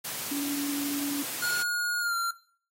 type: high-pass noise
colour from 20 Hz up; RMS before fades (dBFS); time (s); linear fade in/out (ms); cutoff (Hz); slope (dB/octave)
white; -35; 0.04-1.63; 10; 100; 96
type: tone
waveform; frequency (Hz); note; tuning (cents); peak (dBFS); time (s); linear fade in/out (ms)
sine; 284.5; C#4; +45; -29; 0.31-1.23; 10
type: tone with pitch glide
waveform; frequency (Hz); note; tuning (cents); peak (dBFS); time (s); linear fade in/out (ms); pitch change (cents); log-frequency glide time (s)
square; 1437 to 1376.9; F6 to F6; +49 to -25; -27; 1.42-2.31; 5; -74; 2-2.15
effects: noise-tail reverb RT60 0.5 s tail -19 dB re dry + AAC 48 kbps